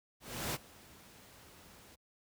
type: noise with ADSR envelope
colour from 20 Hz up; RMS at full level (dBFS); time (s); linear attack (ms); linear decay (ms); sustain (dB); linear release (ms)
pink; -35; 0.2-1.96; 340; 33; -22; 19
effects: high-pass 60 Hz 12 dB/octave